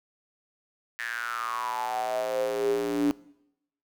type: tone with high-pass filter sweep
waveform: square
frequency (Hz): 58.27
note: A#1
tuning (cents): 0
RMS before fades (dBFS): -29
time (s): 0.99-3.11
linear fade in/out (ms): 0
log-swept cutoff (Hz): 1800 to 280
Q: 9.1
effects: noise-tail reverb RT60 0.8 s tail -21 dB re dry